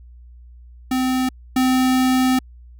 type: tone pair in turn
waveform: square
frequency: 257.5 / 257.5 Hz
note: C4 / C4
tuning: -28 / -28 cents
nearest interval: unison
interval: 0 cents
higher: neither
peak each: -18 / -15 dBFS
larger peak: second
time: 0.91-1.29 / 1.56-2.39 s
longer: second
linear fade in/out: 5 ms
effects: added 60 Hz sine -40 dBFS peak until 2.79 s